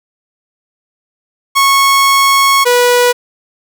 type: tone pair in turn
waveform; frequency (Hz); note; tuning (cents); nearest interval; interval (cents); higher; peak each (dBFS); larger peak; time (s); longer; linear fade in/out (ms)
sawtooth; 1100 / 488.9; C#6 / B4; -14 / -18; octave + major second; 1404; first; -3; neither; 1.55-2.65 / 2.65-3.13; first; 20
effects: none